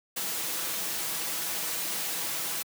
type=noise with comb filter; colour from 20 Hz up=white; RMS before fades=-32 dBFS; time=0.16-2.63 s; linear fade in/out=10 ms; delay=6.1 ms; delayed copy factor=+0.5; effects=high-pass 150 Hz 12 dB/octave